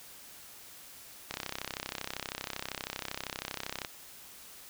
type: click train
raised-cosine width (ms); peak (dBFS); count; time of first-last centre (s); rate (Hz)
0.2; -17; 84; 1.31-3.848; 32.7
effects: white hiss -51 dBFS RMS until 4.69 s